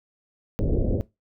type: low-pass noise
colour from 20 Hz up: pink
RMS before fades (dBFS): -23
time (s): 0.59-1.01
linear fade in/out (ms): 0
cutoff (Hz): 560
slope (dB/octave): 48
effects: noise-tail reverb RT60 0.2 s tail -19 dB re dry